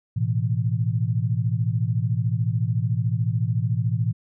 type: chord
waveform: sine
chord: A suspended second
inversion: none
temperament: just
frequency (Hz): 110 / 123.75 / 165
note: A2 / B2 / E3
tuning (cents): 0 / +4 / +2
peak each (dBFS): -23 / -24 / -28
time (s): 0.16-4.13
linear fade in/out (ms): 10
effects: none